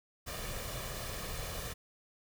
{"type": "noise with comb filter", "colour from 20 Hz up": "pink", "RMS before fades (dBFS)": -40, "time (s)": [0.26, 1.74], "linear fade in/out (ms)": 20, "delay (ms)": 1.7, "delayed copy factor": 0.55, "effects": []}